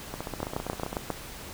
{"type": "two click trains", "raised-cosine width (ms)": 1, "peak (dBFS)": [-14, -19], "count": [6, 13], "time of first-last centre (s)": [[0.43, 1.103], [0.14, 0.929]], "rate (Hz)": [7.43, 15.2], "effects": ["pink hiss -42 dBFS RMS until 1.53 s"]}